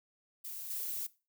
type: noise with level steps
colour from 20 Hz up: violet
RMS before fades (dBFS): -43 / -38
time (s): 0.44-1.07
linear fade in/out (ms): 10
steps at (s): 0.7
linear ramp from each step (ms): 2
effects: noise-tail reverb RT60 0.3 s tail -19 dB re dry